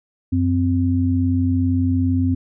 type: tone pair together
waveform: sine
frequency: 92.5 / 259.9 Hz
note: F#2 / C4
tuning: 0 / -11 cents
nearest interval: octave + tritone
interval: 1789 cents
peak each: -18 dBFS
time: 0.32-2.35 s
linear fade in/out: 10 ms
effects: none